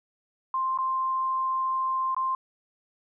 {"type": "tone with dropouts", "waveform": "sine", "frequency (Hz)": 1049, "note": "C6", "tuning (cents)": 4, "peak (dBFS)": -24, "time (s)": [0.54, 2.35], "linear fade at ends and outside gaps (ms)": 2, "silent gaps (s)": [[0.776, 0.786], [2.147, 2.165]], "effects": []}